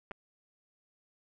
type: clicks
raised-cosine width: 0.5 ms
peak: -26 dBFS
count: 2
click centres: 0.111 / 0.116 s
effects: none